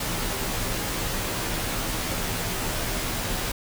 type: noise with comb filter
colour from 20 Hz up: pink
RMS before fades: -28 dBFS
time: 0-3.52 s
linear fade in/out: 5 ms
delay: 14 ms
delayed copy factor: -0.6
effects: none